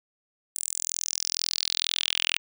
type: tone with high-pass filter sweep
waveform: sawtooth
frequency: 42.14 Hz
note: E1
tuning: 39 cents sharp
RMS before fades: -29 dBFS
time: 0.55-2.38 s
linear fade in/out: 0 ms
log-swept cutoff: 8500 to 2700 Hz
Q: 4.4
effects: none